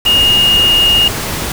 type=tone in noise; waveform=sine; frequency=2850 Hz; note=F7; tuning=34 cents sharp; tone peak=-7 dBFS; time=0.06-1.08 s; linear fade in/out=2 ms; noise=pink; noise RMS=-19 dBFS; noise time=0.05-1.52 s; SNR=+9 dB; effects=none